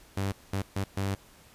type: tone bursts at uneven times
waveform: sawtooth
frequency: 98 Hz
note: G2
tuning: in tune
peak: -24 dBFS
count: 4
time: 0.17-0.32 / 0.53-0.62 / 0.76-0.84 / 0.97-1.15 s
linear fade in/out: 5 ms
effects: pink hiss -56 dBFS RMS until 1.54 s + resampled to 32000 Hz